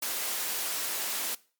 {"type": "high-pass noise", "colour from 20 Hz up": "white", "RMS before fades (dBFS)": -32, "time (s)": [0.02, 1.35], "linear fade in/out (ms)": 5, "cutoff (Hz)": 300, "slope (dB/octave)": 12, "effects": ["noise-tail reverb RT60 0.4 s tail -21 dB re dry", "MP3 96 kbps"]}